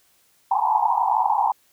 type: band-pass noise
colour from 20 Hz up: pink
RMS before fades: -20 dBFS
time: 0.51-1.52 s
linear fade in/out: 5 ms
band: 780 to 1000 Hz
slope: 96 dB/octave
effects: white hiss -61 dBFS RMS until 1.72 s